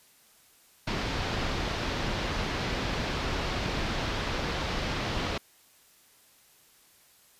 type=low-pass noise; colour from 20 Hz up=pink; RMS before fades=-31 dBFS; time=0.87-5.38 s; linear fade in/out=5 ms; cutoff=4900 Hz; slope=24 dB/octave; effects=white hiss -60 dBFS RMS until 7.39 s + resampled to 32000 Hz